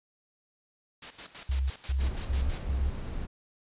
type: noise with tremolo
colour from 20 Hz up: white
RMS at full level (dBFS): -40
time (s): 1.02-2.63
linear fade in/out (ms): 5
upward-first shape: square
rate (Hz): 6.1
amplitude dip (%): 75
type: tone bursts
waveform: sine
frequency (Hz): 66.5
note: C2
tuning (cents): +29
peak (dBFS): -25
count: 4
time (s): 1.49-2.9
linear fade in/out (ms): 5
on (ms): 210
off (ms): 190
type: noise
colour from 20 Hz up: brown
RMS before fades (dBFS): -35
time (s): 1.98-3.27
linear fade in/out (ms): 20
effects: resampled to 8000 Hz